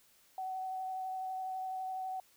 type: tone with vibrato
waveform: sine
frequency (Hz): 753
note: F#5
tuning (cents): +30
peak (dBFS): -36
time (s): 0.38-2.2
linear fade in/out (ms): 2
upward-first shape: sine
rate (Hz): 12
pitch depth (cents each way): 12
effects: white hiss -66 dBFS RMS until 2.36 s